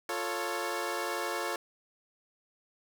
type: chord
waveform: 15% pulse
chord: F augmented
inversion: none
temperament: equal with one note detuned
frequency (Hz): 349.2 / 441.8 / 554.4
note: F4 / A4 / C#5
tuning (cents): 0 / +7 / 0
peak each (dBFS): -30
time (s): 0.09-1.56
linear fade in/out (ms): 2
effects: none